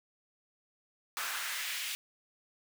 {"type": "noise with high-pass filter sweep", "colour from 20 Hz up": "pink", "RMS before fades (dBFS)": -37, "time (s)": [1.17, 1.95], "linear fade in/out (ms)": 0, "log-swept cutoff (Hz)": [1200, 2700], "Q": 1.7, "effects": []}